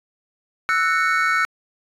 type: chord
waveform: triangle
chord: F# dominant seventh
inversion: third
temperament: equal with one note detuned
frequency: 1318.5 / 1480 / 1827.3 / 2217 Hz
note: E6 / F#6 / A#6 / C#7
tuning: 0 / 0 / -35 / 0 cents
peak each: -19 / -19 / -25 / -22 dBFS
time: 0.69-1.45 s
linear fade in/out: 0 ms
effects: resampled to 32000 Hz